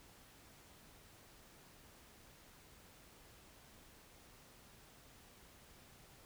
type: silence
effects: pink hiss -62 dBFS RMS until 6.25 s